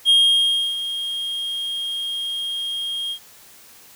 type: tone with ADSR envelope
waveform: triangle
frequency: 3240 Hz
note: G#7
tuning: 43 cents flat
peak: -9 dBFS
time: 0.05-3.19 s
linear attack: 42 ms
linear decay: 660 ms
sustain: -13 dB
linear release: 77 ms
effects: white hiss -47 dBFS RMS until 3.95 s